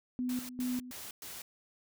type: tone with tremolo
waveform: sine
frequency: 250 Hz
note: B3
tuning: 21 cents sharp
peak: -31 dBFS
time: 0.19-0.91 s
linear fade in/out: 0 ms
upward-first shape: square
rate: 2.5 Hz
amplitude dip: 75%
type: noise bursts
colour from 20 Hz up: white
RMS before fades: -45 dBFS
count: 4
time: 0.29-1.42 s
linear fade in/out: 2 ms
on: 200 ms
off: 110 ms
effects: none